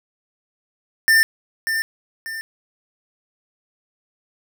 square tone with echo, 1795 Hz, A6, 34 cents sharp, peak -12 dBFS, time 1.08-1.23 s, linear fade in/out 0 ms, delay 590 ms, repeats 2, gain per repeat -8 dB, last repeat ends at 2.41 s, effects none

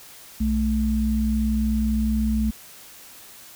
sine tone pair together, 61.6 / 217.7 Hz, B1 / A3, -4 / -18 cents, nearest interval octave + minor seventh, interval 2186 cents, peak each -23 / -21 dBFS, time 0.4-2.51 s, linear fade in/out 10 ms, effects white hiss -45 dBFS RMS until 3.55 s

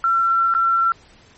sine tone with dropouts, 1354 Hz, E6, 46 cents sharp, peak -14 dBFS, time 0.04-0.92 s, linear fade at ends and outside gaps 1 ms, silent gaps 0.539-0.549 s, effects pink hiss -50 dBFS RMS until 1.37 s + MP3 32 kbps

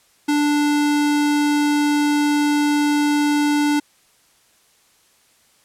square tone, 293.7 Hz, D4, in tune, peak -16 dBFS, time 0.28-3.8 s, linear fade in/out 10 ms, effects white hiss -57 dBFS RMS until 5.64 s + low-pass 11000 Hz 12 dB/octave

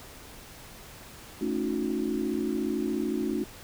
sine chord, D# half-diminished seventh, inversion second, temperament equal with one note detuned, 220 / 277.2 / 311.1 / 362 Hz, A3 / C#4 / D#4 / F#4, 0 / 0 / 0 / -38 cents, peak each -32 dBFS, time 1.41-3.44 s, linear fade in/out 5 ms, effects pink hiss -47 dBFS RMS until 3.63 s

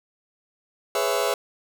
sawtooth chord, C# minor seventh, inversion second, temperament just, 415.8 / 498.9 / 554.4 / 665.2 Hz, G#4 / B4 / C#5 / E5, +2 / +17 / 0 / +16 cents, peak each -23 dBFS, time 0.95-1.34 s, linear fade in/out 2 ms, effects none

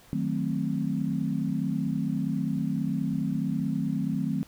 sine chord, D# diminished seventh, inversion none, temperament equal, 155.56 / 185 / 220 / 261.6 Hz, D#3 / F#3 / A3 / C4, 0 / 0 / 0 / 0 cents, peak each -31 dBFS, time 0.13-4.43 s, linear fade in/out 0 ms, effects pink hiss -55 dBFS RMS until 4.47 s

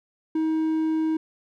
triangle tone, 317.1 Hz, D#4, 33 cents sharp, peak -19 dBFS, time 0.35-1.17 s, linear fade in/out 5 ms, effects none

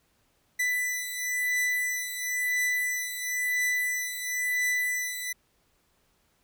45% pulse beating tone pair, 1987 / 1987.98 Hz, B6 / B6, +10 / +11 cents, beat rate 0.98 Hz, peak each -32 / -28 dBFS, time 0.59-5.33 s, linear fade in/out 10 ms, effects pink hiss -69 dBFS RMS until 6.43 s

